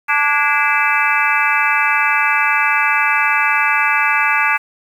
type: harmonic tone with a mistuned harmonic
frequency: 291.6 Hz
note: D4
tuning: 12 cents flat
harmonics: 3 / 4 / 5 / 6 / 7 / 8 / 9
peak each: -20 / -20 / -20 / -20 / -20 / -20 / -20 dBFS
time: 0.08-4.58 s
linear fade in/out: 20 ms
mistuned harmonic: 6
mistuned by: -97 cents
effects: 7-bit